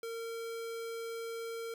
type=tone; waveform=square; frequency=458.4 Hz; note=A#4; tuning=29 cents flat; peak=-39 dBFS; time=0.03-1.74 s; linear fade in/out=2 ms; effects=none